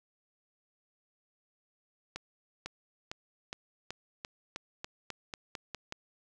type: accelerating click train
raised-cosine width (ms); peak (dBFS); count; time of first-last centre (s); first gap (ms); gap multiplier
0.2; -21; 13; 2.16-5.924; 500; 0.91
effects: none